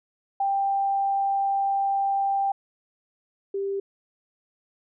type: tone pair in turn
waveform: sine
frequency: 789 / 394.5 Hz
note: G5 / G4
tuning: +11 / +11 cents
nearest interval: octave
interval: 1200 cents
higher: first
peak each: -21 / -25 dBFS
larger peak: first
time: 0.4-2.52 / 3.54-3.8 s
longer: first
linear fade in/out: 5 ms
effects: none